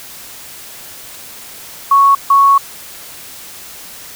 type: tone bursts at uneven times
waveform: sine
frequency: 1108.7 Hz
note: C#6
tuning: in tune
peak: -5 dBFS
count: 2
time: 1.91-2.15 / 2.3-2.58 s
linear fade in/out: 5 ms
effects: white hiss -33 dBFS RMS until 4.15 s